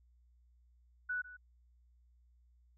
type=tone with echo; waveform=sine; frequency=1480 Hz; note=F#6; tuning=in tune; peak=-34 dBFS; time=1.09-1.22 s; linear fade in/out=10 ms; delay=150 ms; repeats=1; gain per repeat=-15 dB; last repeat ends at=1.37 s; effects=added 60 Hz sine -64 dBFS peak until 2.77 s